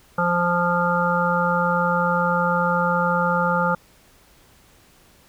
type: harmonic tone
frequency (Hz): 174.61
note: F3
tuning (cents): 0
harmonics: 1 / 3 / 5 / 7 / 8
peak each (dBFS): -24 / -24 / -24 / -24 / -24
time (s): 0.18-3.75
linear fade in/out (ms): 5
effects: pink hiss -54 dBFS RMS until 5.28 s